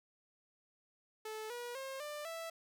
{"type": "tone with pitch steps", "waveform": "sawtooth", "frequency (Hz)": [434.8, 482.4, 535.3, 594, 659], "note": ["A4", "B4", "C5", "D5", "E5"], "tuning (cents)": [-21, -41, 39, 20, -1], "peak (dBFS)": -38, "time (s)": [1.25, 2.5], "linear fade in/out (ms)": 5, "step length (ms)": 250, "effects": []}